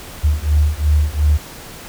sine beating tone pair, 73.42 / 76.22 Hz, D2 / D#2, 0 / -35 cents, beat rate 2.8 Hz, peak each -15 dBFS, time 0.23-1.38 s, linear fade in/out 20 ms, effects pink hiss -35 dBFS RMS until 1.88 s

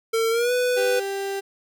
square tone with pitch glide, 452.2 to 496 Hz, A4 to B4, +47 to +7 cents, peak -20 dBFS, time 0.13-1 s, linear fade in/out 10 ms, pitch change +160 cents, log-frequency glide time 0.3-0.52 s
35% pulse tone, 393.6 Hz, G4, 7 cents sharp, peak -24 dBFS, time 0.76-1.41 s, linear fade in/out 20 ms
effects none

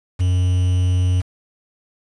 triangle tone with quantisation, 90.9 Hz, F#2, 30 cents flat, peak -12 dBFS, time 0.19-1.22 s, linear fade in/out 20 ms, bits 6, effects resampled to 24000 Hz

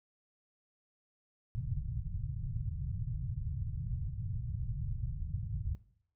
white low-pass noise, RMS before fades -37 dBFS, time 1.55-5.75 s, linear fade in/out 0 ms, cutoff 140 Hz, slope 48 dB/octave, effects noise-tail reverb RT60 0.6 s tail -18 dB re dry

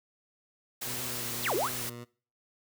white noise, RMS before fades -36 dBFS, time 0.81-1.9 s, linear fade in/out 10 ms
15% pulse tone with vibrato, 122.8 Hz, B2, 9 cents flat, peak -35 dBFS, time 0.85-2.05 s, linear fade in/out 20 ms, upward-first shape sine, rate 1.6 Hz, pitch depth 47 cents each way
sine exponential two-way sweep, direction down then up, 5740 to 327.2 to 1895 Hz, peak -27 dBFS, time 1.42-1.7 s, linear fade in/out 50 ms, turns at 1.55 s
effects noise-tail reverb RT60 0.4 s tail -21 dB re dry

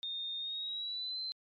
sine tone with pitch glide, 3662 to 4087 Hz, A#7 to C8, -32 to -41 cents, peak -36 dBFS, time 0.03-1.32 s, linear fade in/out 0 ms, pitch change +191 cents, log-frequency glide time 0.38-1.2 s, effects MP3 64 kbps

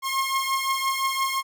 sawtooth beating tone pair, 1072 / 1077.8 Hz, C6 / C#6, +42 / -49 cents, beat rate 5.8 Hz, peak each -21 / -24 dBFS, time 0.02-1.43 s, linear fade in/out 50 ms, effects none

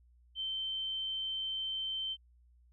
sine tone, 3103 Hz, G7, 18 cents flat, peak -34 dBFS, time 0.35-2.17 s, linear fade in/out 50 ms, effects added 60 Hz sine -61 dBFS peak until 2.72 s

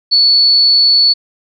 sine tone, 4435 Hz, C#8, in tune, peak -6 dBFS, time 0.11-1.14 s, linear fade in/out 20 ms, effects none

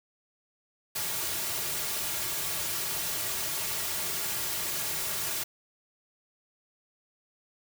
white noise with comb filter, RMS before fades -32 dBFS, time 0.95-5.44 s, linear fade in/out 10 ms, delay 3.9 ms, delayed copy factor -0.65, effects none

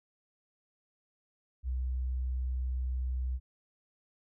sine tone, 63.4 Hz, B1, 46 cents sharp, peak -30 dBFS, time 1.63-3.4 s, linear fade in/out 50 ms, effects none

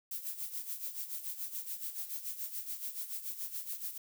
violet noise with tremolo, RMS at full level -38 dBFS, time 0.11-3.98 s, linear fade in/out 5 ms, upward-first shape sine, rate 7 Hz, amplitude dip 70%, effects none

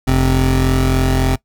25% pulse tone pair together, 43.56 / 130.81 Hz, F1 / C3, -4 / 0 cents, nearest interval octave + perfect fifth, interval 1904 cents, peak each -11 dBFS, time 0.07-1.36 s, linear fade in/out 10 ms, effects noise-tail reverb RT60 0.1 s tail -20 dB re dry

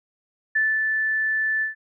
sine tone with ADSR envelope, 1754 Hz, A6, 6 cents flat, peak -17 dBFS, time 0.55-1.75 s, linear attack 10 ms, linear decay 230 ms, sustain -3 dB, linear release 130 ms, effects none

